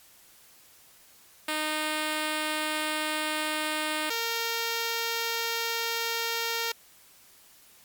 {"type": "tone pair in turn", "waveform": "5% pulse", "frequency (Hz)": [307.8, 461.2], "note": ["D#4", "A#4"], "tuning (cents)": [-19, -19], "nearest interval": "perfect fifth", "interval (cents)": 700, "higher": "second", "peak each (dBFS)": -16, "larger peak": "neither", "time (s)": [[1.48, 4.1], [4.1, 6.72]], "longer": "neither", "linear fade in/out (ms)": 5, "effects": ["white hiss -56 dBFS RMS until 7.84 s", "MP3 96 kbps"]}